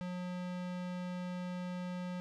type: tone with low-pass filter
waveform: square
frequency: 180 Hz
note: F#3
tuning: 47 cents flat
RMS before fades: -40 dBFS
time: 0.01-2.2 s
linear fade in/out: 0 ms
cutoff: 5000 Hz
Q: 0.54
effects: none